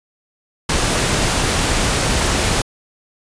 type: noise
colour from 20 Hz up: pink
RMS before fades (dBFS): -17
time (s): 0.69-2.62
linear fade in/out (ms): 5
effects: resampled to 22050 Hz